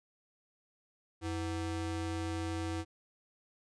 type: ring-modulated tone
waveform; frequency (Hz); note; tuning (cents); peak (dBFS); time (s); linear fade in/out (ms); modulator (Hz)
square; 207.7; G#3; 0; -32; 1.21-2.85; 50; 119
effects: resampled to 22050 Hz